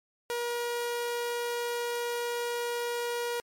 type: tone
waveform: sawtooth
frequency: 477.4 Hz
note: A#4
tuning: 41 cents sharp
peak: -26 dBFS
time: 0.3-3.4 s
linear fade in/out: 0 ms
effects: MP3 64 kbps